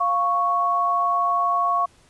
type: tone pair together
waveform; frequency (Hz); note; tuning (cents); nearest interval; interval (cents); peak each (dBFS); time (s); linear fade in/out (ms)
sine; 699 / 1108.7; F5 / C#6; +1 / 0; minor sixth; 799; -24 / -19; 0-1.86; 10
effects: pink hiss -56 dBFS RMS until 2.09 s + resampled to 24000 Hz